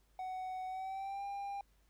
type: tone with pitch glide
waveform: triangle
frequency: 746 to 799.5 Hz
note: F#5 to G5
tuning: +14 to +34 cents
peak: -37 dBFS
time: 0.19-1.61 s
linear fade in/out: 2 ms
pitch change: +120 cents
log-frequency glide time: 0.67-1.24 s
effects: added 50 Hz sine -68 dBFS peak until 1.89 s + pink hiss -75 dBFS RMS until 1.89 s